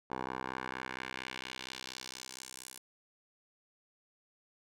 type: tone with band-pass filter sweep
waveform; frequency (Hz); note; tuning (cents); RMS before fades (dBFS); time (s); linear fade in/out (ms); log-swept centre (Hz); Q
10% pulse; 64.3; C2; -30; -43; 0.1-2.79; 10; 820 to 10000; 1.3
effects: none